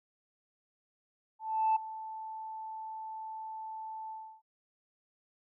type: tone with ADSR envelope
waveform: sine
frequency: 879 Hz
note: A5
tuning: 2 cents flat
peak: -22 dBFS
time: 1.39-4.42 s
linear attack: 370 ms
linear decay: 7 ms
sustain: -17 dB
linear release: 320 ms
effects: tanh soft clip ceiling -21 dBFS